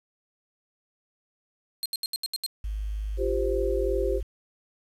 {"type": "tone bursts", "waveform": "sawtooth", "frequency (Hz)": 4200, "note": "C8", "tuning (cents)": 6, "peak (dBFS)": -24, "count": 7, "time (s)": [1.83, 2.463], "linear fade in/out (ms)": 0, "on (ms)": 27, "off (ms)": 74}
{"type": "tone", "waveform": "sine", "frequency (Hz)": 51.91, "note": "G#1", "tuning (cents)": 0, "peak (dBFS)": -28, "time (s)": [2.64, 4.23], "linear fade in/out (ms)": 5}
{"type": "chord", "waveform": "sine", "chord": "F suspended second", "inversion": "none", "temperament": "equal", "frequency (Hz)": [349.2, 392, 523.3], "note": ["F4", "G4", "C5"], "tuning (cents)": [0, 0, 0], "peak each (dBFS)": [-31, -27, -29], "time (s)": [3.17, 4.21], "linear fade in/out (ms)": 50}
{"effects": ["resampled to 32000 Hz", "9-bit"]}